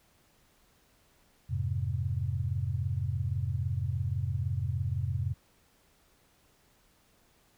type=chord; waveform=sine; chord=F minor; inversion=none; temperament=just; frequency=87.31 / 104.77 / 130.96 Hz; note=F2 / Ab2 / C3; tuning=0 / +16 / +2 cents; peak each=-33 dBFS; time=1.49-5.34 s; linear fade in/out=20 ms; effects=pink hiss -66 dBFS RMS until 7.57 s